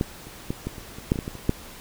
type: clicks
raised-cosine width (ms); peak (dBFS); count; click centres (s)
3; -9 / -28 / -13 / -15 / -25 / -25 / -6 / -17 / -14 / -17 / -25 / -6; 12; 0.011 / 0.27 / 0.505 / 0.67 / 0.782 / 0.985 / 1.119 / 1.158 / 1.189 / 1.279 / 1.353 / 1.494
effects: pink hiss -43 dBFS RMS until 1.8 s